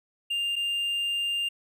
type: tone pair in turn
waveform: triangle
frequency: 2800 / 2800 Hz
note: F7 / F7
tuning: +4 / +4 cents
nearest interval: unison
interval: 0 cents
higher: neither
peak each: -24 dBFS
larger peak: neither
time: 0.3-0.56 / 0.56-1.49 s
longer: second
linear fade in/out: 10 ms
effects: none